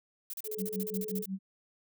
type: noise bursts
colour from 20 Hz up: violet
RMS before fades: -39 dBFS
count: 14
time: 0.3-1.258 s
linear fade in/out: 2 ms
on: 35 ms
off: 36 ms
type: tone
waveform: sine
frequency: 430 Hz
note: A4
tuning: 40 cents flat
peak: -37 dBFS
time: 0.44-1.26 s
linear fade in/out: 50 ms
type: tone with tremolo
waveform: sine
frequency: 191.6 Hz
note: G3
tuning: 39 cents flat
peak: -31 dBFS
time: 0.57-1.39 s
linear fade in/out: 50 ms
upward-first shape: sine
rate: 5.5 Hz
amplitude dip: 100%
effects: none